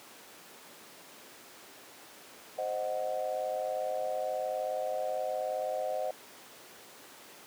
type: chord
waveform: sine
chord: C diminished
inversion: none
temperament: equal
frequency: 523.3 / 622.3 / 740 Hz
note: C5 / Eb5 / Gb5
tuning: 0 / 0 / 0 cents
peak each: -35 / -34 / -36 dBFS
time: 2.58-6.11 s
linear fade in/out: 5 ms
effects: pink hiss -51 dBFS RMS until 7.46 s + high-pass 300 Hz 12 dB/octave